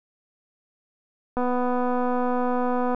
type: click train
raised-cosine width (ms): 1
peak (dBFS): -13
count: 392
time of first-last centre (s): 1.37-2.947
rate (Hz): 248
effects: none